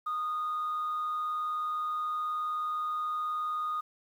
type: tone with amplitude modulation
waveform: sine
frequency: 1234 Hz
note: D#6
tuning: 15 cents flat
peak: -27 dBFS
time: 0.06-3.81 s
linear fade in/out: 10 ms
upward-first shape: sine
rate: 159 Hz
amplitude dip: 30%
effects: tanh soft clip ceiling -27 dBFS + 10-bit